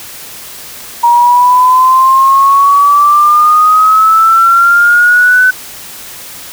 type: exponential sweep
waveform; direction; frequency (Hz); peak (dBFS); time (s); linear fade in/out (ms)
sine; up; 944 to 1514; -3; 1.03-5.51; 10
effects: white hiss -28 dBFS RMS until 6.52 s